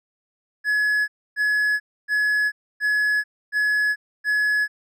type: tone bursts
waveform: triangle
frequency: 1695 Hz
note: G#6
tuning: 35 cents sharp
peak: -16 dBFS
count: 6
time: 0.64-4.68 s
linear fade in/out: 50 ms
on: 440 ms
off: 280 ms
effects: none